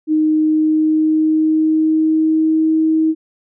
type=tone with pitch glide; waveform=sine; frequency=310.2 to 317.3 Hz; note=D#4 to D#4; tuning=-5 to +34 cents; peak=-11 dBFS; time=0.07-3.15 s; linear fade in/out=50 ms; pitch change=+39 cents; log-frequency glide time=0.33-2.72 s; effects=none